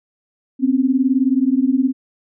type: beating tone pair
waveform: sine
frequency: 253.3 / 272.3 Hz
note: B3 / C#4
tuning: +44 / -31 cents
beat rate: 19 Hz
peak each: -16 dBFS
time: 0.59-1.93 s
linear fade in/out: 50 ms
effects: none